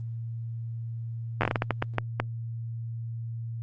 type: slowing click train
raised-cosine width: 0.5 ms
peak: -9 dBFS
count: 12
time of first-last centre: 1.41-2.2 s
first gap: 10 ms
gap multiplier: 1.36
effects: added 115 Hz sine -32 dBFS peak until 3.62 s + Opus 24 kbps